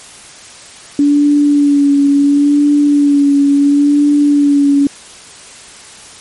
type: tone with vibrato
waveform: sine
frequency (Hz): 286.5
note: D4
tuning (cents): -43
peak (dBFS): -6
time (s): 0.99-4.87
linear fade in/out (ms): 2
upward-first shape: sine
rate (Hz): 0.72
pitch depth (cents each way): 27
effects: white hiss -35 dBFS RMS until 6.2 s + MP3 48 kbps